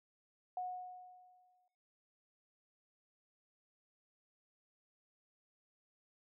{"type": "tone with exponential decay", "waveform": "sine", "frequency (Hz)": 730, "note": "F#5", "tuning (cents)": -24, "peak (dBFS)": -36, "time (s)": [0.57, 1.68], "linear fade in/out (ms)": 2, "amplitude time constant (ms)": 240, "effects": ["noise-tail reverb RT60 1.0 s tail -20 dB re dry"]}